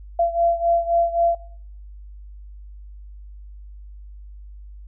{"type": "beating tone pair", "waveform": "sine", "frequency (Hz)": [680, 683.8], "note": ["F5", "F5"], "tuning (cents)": [-46, -37], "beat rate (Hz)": 3.8, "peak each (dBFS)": [-19, -22], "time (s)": [0.19, 1.35], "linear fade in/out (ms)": 5, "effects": ["noise-tail reverb RT60 0.6 s tail -18 dB re dry", "added 50 Hz sine -37 dBFS peak until 4.87 s"]}